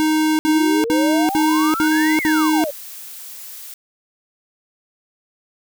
square tone bursts, 311.1 Hz, D#4, in tune, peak -15 dBFS, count 6, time 0-2.64 s, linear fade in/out 0 ms, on 390 ms, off 60 ms
sine exponential two-way sweep, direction up then down, 282 to 2217 to 548 Hz, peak -21 dBFS, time 0.45-2.71 s, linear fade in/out 10 ms, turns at 2.2 s
blue noise, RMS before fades -35 dBFS, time 1.28-3.74 s, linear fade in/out 2 ms
effects none

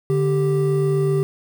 triangle tone pair together, 146.59 / 392 Hz, D3 / G4, -3 / 0 cents, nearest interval octave + perfect fourth, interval 1703 cents, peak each -17 dBFS, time 0.1-1.23 s, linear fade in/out 0 ms, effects 7-bit

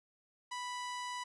sawtooth tone, 987.8 Hz, B5, in tune, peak -35 dBFS, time 0.51-1.24 s, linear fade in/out 10 ms, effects resampled to 22050 Hz

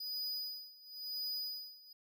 square tone with tremolo, 4955 Hz, D#8, 8 cents flat, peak -37 dBFS, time 0-1.93 s, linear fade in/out 5 ms, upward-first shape sine, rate 0.96 Hz, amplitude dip 90%, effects none

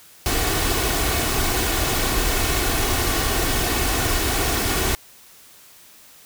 pink noise with comb filter, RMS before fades -21 dBFS, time 0.26-4.95 s, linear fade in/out 0 ms, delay 2.7 ms, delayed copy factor +0.5, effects white hiss -48 dBFS RMS until 6.25 s

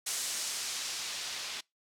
blue noise with low-pass filter sweep, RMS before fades -37 dBFS, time 0.06-1.61 s, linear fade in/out 10 ms, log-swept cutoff 8000 to 4000 Hz, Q 1, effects noise-tail reverb RT60 0.2 s tail -25 dB re dry

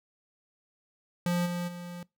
square tone with level steps, 175.3 Hz, F3, 7 cents sharp, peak -26 / -31 / -39 dBFS, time 1.26-2.03 s, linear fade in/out 2 ms, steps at 1.45 / 1.67 s, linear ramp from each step 20 ms, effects noise-tail reverb RT60 0.2 s tail -22 dB re dry

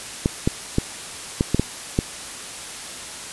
clicks, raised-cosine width 3 ms, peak -4 dBFS, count 7, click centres 0.259 / 0.475 / 0.784 / 1.409 / 1.546 / 1.596 / 1.989 s, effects white hiss -34 dBFS RMS until 3.32 s + resampled to 24000 Hz

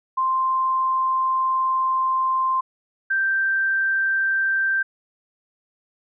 sine tone pair in turn, 1046.5 / 1568 Hz, C6 / G6, 0 / 0 cents, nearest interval perfect fifth, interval 700 cents, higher second, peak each -18 dBFS, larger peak neither, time 0.17-2.61 / 3.1-4.83 s, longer first, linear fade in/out 10 ms, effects none

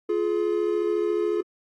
triangle tone pair together, 348.1 / 422.1 Hz, F4 / G#4, -6 / +28 cents, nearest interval minor third, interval 334 cents, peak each -23 / -22 dBFS, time 0.09-1.41 s, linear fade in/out 5 ms, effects AAC 32 kbps

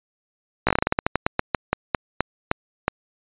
slowing click train, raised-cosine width 0.5 ms, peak -3 dBFS, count 20, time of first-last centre 0.67-2.881 s, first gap 16 ms, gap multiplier 1.19, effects resampled to 8000 Hz

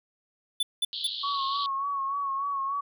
square tone bursts, 3500 Hz, A7, 10 cents flat, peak -24 dBFS, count 3, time 0.6-1.07 s, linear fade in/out 5 ms, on 30 ms, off 190 ms
white band-pass noise, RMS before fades -35 dBFS, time 0.93-1.66 s, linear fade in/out 0 ms, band 3100 to 4400 Hz, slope 96 dB/octave
sine tone with vibrato, 1108.7 Hz, C#6, in tune, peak -27 dBFS, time 1.23-2.81 s, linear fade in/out 10 ms, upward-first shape sine, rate 3.4 Hz, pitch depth 43 cents each way
effects none

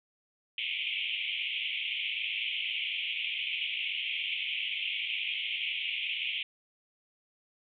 white band-pass noise, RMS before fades -34 dBFS, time 0.58-6.43 s, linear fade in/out 2 ms, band 2200 to 3300 Hz, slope 96 dB/octave, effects none

